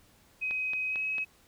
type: tone with pitch glide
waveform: sine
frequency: 2525 to 2554 Hz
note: D#7 to D#7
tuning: +25 to +45 cents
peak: -29 dBFS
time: 0.41-1.25 s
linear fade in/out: 20 ms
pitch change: +20 cents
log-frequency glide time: 0.89-0.96 s
type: click train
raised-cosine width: 0.3 ms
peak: -26 dBFS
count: 4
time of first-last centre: 0.51-1.183 s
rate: 4.46 Hz
effects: pink hiss -62 dBFS RMS until 1.47 s